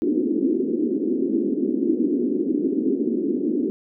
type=band-pass noise; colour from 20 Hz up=pink; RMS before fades=-22 dBFS; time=0.02-3.7 s; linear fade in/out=0 ms; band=240 to 380 Hz; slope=48 dB/octave; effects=none